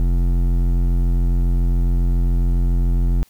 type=tone with hard clipping; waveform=sine; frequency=43.62 Hz; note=F1; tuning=1 cent flat; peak=-16 dBFS; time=0-3.23 s; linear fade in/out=0 ms; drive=12 dB; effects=white hiss -56 dBFS RMS until 3.29 s